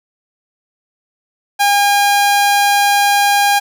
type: tone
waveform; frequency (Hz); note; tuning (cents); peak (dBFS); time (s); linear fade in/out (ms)
sawtooth; 810; G#5; -43; -6; 1.59-3.6; 20
effects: none